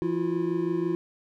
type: tone cluster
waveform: triangle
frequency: 170.1 / 330.6 / 356.6 Hz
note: F3 / E4 / F4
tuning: -45 / +5 / +36 cents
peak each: -30 / -26 / -26 dBFS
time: 0.02-0.95 s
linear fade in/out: 0 ms
effects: none